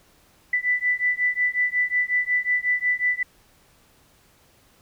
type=beating tone pair; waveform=sine; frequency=1982 / 1987.5 Hz; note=B6 / B6; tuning=+6 / +10 cents; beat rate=5.5 Hz; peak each=-23 dBFS; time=0.53-3.23 s; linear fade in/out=5 ms; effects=pink hiss -58 dBFS RMS until 4.81 s